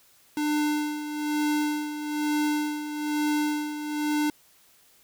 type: tone with tremolo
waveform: square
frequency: 299.2 Hz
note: D4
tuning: 32 cents sharp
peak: -23 dBFS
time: 0.37-4.3 s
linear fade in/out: 2 ms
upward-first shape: sine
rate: 1.1 Hz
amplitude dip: 65%
effects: white hiss -59 dBFS RMS until 5.03 s